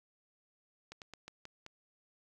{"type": "slowing click train", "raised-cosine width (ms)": 0.2, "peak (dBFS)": -30, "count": 6, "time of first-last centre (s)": [0.92, 1.664], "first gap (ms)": 98, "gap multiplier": 1.21, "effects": ["12-bit"]}